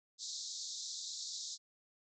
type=band-pass noise; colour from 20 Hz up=pink; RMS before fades=-44 dBFS; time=0.18-1.58 s; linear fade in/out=50 ms; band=3700 to 7400 Hz; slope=96 dB/octave; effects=none